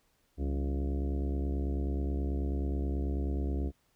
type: harmonic tone with a mistuned harmonic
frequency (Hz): 69.3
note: C#2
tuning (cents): 0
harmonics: 1 / 2 / 3 / 4 / 5 / 6 / 7 / 8 / 9 / 10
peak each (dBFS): -30 / -44 / -41 / -39 / -42 / -45 / -52 / -53 / -57 / -53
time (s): 0.37-3.72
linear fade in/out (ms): 50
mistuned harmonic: 3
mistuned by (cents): -120
effects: pink hiss -72 dBFS RMS until 3.95 s